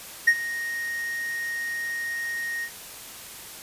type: tone with ADSR envelope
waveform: triangle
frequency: 1864.7 Hz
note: A#6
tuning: in tune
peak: -10 dBFS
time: 0.27-2.7 s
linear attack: 10 ms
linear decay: 59 ms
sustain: -16 dB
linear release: 69 ms
effects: white hiss -41 dBFS RMS until 3.62 s + resampled to 32000 Hz